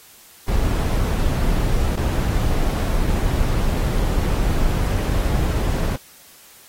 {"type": "noise with dropouts", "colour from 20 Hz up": "brown", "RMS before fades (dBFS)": -19, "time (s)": [0.48, 5.96], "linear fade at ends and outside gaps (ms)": 2, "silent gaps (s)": [[1.956, 1.973], [3.069, 3.073]], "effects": ["white hiss -47 dBFS RMS until 6.68 s", "AAC 48 kbps"]}